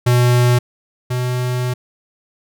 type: tone pair in turn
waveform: square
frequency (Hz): 122.7 / 124.92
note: B2 / B2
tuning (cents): -11 / +20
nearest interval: unison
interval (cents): 31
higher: second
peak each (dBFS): -11 / -18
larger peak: first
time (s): 0.06-0.59 / 1.1-1.74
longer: second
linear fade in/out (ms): 10
effects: none